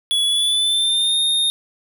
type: tone with pitch glide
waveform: square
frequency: 3390 to 3676 Hz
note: G#7 to A#7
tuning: +35 to -25 cents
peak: -16 dBFS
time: 0.11-1.5 s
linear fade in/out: 0 ms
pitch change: +140 cents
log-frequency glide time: 0.24-1.18 s
effects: 8-bit